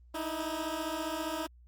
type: beating tone pair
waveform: 15% pulse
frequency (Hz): 308.4 / 323.4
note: D#4 / E4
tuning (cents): -15 / -33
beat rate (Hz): 15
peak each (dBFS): -31 / -29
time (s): 0.14-1.47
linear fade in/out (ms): 10
effects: added 60 Hz sine -54 dBFS peak until 1.67 s + Opus 32 kbps